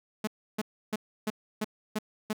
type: tone bursts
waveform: sawtooth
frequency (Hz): 214.5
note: A3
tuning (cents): -44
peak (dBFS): -24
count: 7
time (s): 0.24-2.331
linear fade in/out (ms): 5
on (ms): 33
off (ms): 310
effects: none